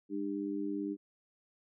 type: tone with amplitude modulation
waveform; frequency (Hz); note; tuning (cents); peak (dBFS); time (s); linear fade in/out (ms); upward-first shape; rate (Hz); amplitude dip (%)
sine; 300.7; D4; +41; -29; 0.09-0.97; 50; sine; 97.8; 95
effects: none